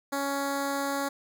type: tone with notch filter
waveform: 10% pulse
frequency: 278.7 Hz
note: C#4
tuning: 9 cents sharp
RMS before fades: -30 dBFS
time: 0.12-1.09 s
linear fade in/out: 10 ms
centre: 2800 Hz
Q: 1.2
effects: none